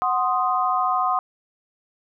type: chord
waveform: sine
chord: C diminished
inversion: second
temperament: equal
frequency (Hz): 740 / 1046.5 / 1244.5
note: Gb5 / C6 / Eb6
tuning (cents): 0 / 0 / 0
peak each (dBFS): -23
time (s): 0.02-1.19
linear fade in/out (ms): 0
effects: none